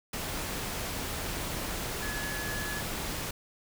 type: tone in noise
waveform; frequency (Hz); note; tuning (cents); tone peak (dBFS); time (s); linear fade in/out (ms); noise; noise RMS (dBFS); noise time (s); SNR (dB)
sine; 1700; G#6; +40; -37; 2.02-2.81; 5; pink; -35; 0.13-3.31; -5
effects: none